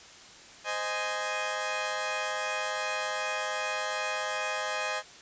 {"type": "chord", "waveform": "15% pulse", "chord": "Ab major", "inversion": "first", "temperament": "equal with one note detuned", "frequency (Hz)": [519, 622.3, 830.6], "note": ["C5", "Eb5", "Ab5"], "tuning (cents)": [-14, 0, 0], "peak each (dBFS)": [-30, -27, -28], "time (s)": [0.64, 5.03], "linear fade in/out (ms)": 50, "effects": ["white hiss -50 dBFS RMS until 5.21 s", "resampled to 16000 Hz"]}